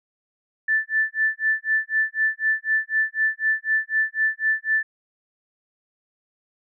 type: tone with tremolo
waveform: sine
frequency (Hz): 1760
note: A6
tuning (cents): 0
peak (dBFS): -16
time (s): 0.68-4.83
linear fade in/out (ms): 5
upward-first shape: sine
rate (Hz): 4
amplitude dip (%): 100
effects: none